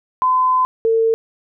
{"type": "tone pair in turn", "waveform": "sine", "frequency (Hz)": [1020, 451.1], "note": ["C6", "A4"], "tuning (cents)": [-44, 43], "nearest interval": "octave + major second", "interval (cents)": 1413, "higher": "first", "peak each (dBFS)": -12, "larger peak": "neither", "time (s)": [[0.22, 0.65], [0.85, 1.14]], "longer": "first", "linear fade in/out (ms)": 0, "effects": []}